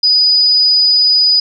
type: tone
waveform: sine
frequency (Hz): 4959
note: D#8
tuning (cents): -7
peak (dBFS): -7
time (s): 0.03-1.4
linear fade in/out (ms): 5
effects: none